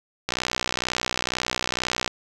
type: click train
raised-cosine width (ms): 0.2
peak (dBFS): -6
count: 112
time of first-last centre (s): 0.29-2.077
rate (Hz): 62.1
effects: none